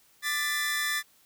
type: tone cluster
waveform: sawtooth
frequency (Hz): 1189 / 1756 / 1999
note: D6 / A6 / B6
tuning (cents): +21 / -4 / +20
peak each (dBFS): -33 / -25 / -30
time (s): 0.22-1.03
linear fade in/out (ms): 50
effects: white hiss -62 dBFS RMS until 1.25 s